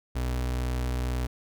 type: tone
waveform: 35% pulse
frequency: 62.1 Hz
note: B1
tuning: 10 cents sharp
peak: -25 dBFS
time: 0.15-1.27 s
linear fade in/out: 10 ms
effects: none